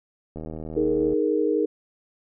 click train, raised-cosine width 2 ms, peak -22 dBFS, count 62, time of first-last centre 0.36-1.132 s, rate 79 Hz
sine chord, D# suspended fourth, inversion none, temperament just, 311.1 / 414.8 / 466.7 Hz, D#4 / G#4 / A#4, 0 / -2 / +2 cents, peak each -24 dBFS, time 0.76-1.66 s, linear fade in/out 10 ms
effects none

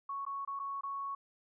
sine tone with dropouts, 1108.7 Hz, C#6, in tune, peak -36 dBFS, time 0.09-1.15 s, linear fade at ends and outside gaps 5 ms, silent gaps 0.252-0.264 / 0.45-0.475 / 0.593-0.597 / 0.81-0.834 s, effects none

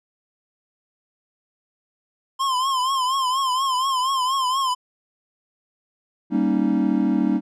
square tone with vibrato, 1046.5 Hz, C6, in tune, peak -20 dBFS, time 2.39-4.75 s, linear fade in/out 20 ms, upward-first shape triangle, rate 4.2 Hz, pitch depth 100 cents each way
triangle chord, Eb dominant seventh, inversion first, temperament equal, 196 / 233.1 / 277.2 / 311.1 Hz, G3 / Bb3 / Db4 / Eb4, 0 / 0 / 0 / 0 cents, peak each -21 dBFS, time 6.3-7.41 s, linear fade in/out 50 ms
effects low-pass 9000 Hz 12 dB/octave

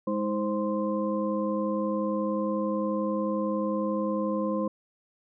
sine tone cluster, 207.1 / 318.3 / 524 / 1043 Hz, G#3 / D#4 / C5 / C6, -5 / +39 / +2 / -6 cents, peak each -29 / -32 / -30 / -35 dBFS, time 0.07-4.68 s, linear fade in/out 5 ms, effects none

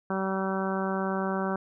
harmonic tone, 191.6 Hz, G3, 39 cents flat, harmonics 1 / 2 / 3 / 4 / 5 / 6 / 7 / 8, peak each -30 / -33 / -35 / -36 / -37 / -38 / -38 / -39 dBFS, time 0.1-1.56 s, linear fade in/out 2 ms, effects none

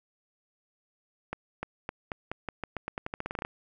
accelerating click train, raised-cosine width 0.5 ms, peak -18 dBFS, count 19, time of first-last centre 1.33-3.45 s, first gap 300 ms, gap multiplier 0.87, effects none

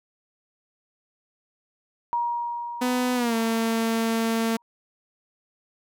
sine tone with exponential decay, 949 Hz, A#5, 31 cents sharp, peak -21 dBFS, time 2.13-4.62 s, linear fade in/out 0 ms, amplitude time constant 540 ms
sawtooth tone with pitch glide, 250 to 226.6 Hz, B3 to A#3, +21 to -49 cents, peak -18 dBFS, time 2.81-4.57 s, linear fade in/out 10 ms, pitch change -170 cents, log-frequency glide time 3.15-3.35 s
effects none

